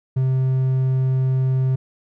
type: tone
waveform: triangle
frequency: 130.81 Hz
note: C3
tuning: in tune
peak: -14 dBFS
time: 0.16-1.76 s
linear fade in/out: 10 ms
effects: none